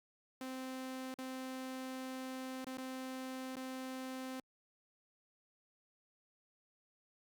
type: tone with dropouts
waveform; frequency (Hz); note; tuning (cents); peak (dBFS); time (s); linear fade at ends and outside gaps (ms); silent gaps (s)
sawtooth; 260; C4; -11; -38; 0.41-4.4; 2; 1.141-1.187 / 2.645-2.668 / 2.772-2.781 / 3.556-3.566
effects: Opus 48 kbps